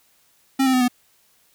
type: tone with pitch steps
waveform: square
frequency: 267.9 / 260.7 / 253.7 / 246.9 Hz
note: C4 / C4 / B3 / B3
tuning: +41 / -6 / +47 / 0 cents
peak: -16 dBFS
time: 0.59-0.882 s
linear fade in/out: 10 ms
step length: 73 ms
effects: white hiss -60 dBFS RMS until 1.54 s